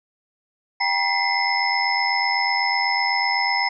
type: tone cluster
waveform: sine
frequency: 790 / 953 / 2018 / 2106 / 5220 Hz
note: G5 / A#5 / B6 / C7 / E8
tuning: +13 / +38 / +37 / +11 / -18 cents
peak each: -25 dBFS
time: 0.8-3.69 s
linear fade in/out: 10 ms
effects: none